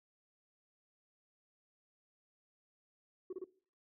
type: tone bursts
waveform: sine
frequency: 370 Hz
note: F#4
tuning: in tune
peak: -37 dBFS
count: 3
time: 3.3-3.443 s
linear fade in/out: 5 ms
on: 29 ms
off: 28 ms
effects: noise-tail reverb RT60 0.4 s tail -18 dB re dry + tanh soft clip ceiling -37 dBFS